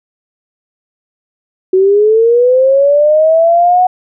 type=linear sweep; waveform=sine; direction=up; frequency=370 to 739 Hz; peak=-5 dBFS; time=1.73-3.87 s; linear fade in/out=5 ms; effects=none